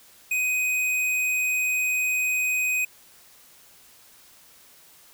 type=tone with hard clipping; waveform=sine; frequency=2504 Hz; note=D#7; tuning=10 cents sharp; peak=-23 dBFS; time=0.31-2.85 s; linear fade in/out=5 ms; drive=15 dB; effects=white hiss -53 dBFS RMS until 5.13 s

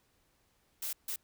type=noise bursts at uneven times; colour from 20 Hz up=blue; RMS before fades=-37 dBFS; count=2; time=0.82-0.93 / 1.08-1.16 s; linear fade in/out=5 ms; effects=pink hiss -72 dBFS RMS until 1.23 s

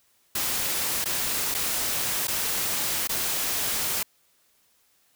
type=noise with dropouts; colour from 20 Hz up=white; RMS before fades=-27 dBFS; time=0.35-4.03 s; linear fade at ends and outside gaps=5 ms; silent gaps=1.044-1.056 / 1.543-1.547 / 2.272-2.28 / 3.074-3.092 s; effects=white hiss -65 dBFS RMS until 5.15 s

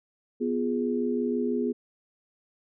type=chord; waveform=sine; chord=F diminished; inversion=second; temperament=equal; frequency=246.9 / 349.2 / 415.3 Hz; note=Cb4 / F4 / Ab4; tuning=0 / 0 / 0 cents; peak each=-27 / -32 / -29 dBFS; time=0.4-1.73 s; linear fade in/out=20 ms; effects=none

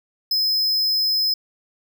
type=tone; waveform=square; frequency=5100 Hz; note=D#8; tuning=42 cents sharp; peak=-18 dBFS; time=0.31-1.34 s; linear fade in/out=5 ms; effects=none

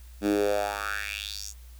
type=tone with high-pass filter sweep; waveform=10% pulse; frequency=102.1 Hz; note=G#2; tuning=29 cents flat; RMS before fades=-29 dBFS; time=0.21-1.54 s; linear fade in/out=50 ms; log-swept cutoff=240 to 7100 Hz; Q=4.1; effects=added 60 Hz sine -44 dBFS peak until 1.79 s + white hiss -58 dBFS RMS until 1.79 s

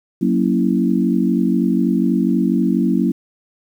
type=chord; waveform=sine; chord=F# dominant seventh; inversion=none; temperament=equal; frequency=185 / 233.1 / 277.2 / 329.6 Hz; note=F#3 / A#3 / C#4 / E4; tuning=0 / 0 / 0 / 0 cents; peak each=-18 / -18 / -20 / -21 dBFS; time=0.21-3.12 s; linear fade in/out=10 ms; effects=8-bit

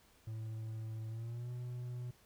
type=tone with pitch glide; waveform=triangle; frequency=110.8 to 122.94 Hz; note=A2 to B2; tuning=+13 to -7 cents; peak=-38 dBFS; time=0.27-2.11 s; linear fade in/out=5 ms; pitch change=+180 cents; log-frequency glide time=1.09-1.5 s; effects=pink hiss -67 dBFS RMS until 2.25 s

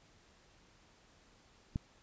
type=click; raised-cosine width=5 ms; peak=-22 dBFS; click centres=1.759 s; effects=pink hiss -65 dBFS RMS until 2.02 s + resampled to 16000 Hz

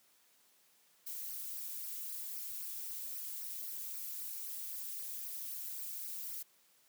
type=noise with flanger; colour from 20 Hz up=violet; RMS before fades=-43 dBFS; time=1.06-6.43 s; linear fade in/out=10 ms; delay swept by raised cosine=0.27 to 2.87 ms; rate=3.8 Hz; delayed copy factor=-1; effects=white hiss -69 dBFS RMS until 6.88 s + high-pass 150 Hz 12 dB/octave

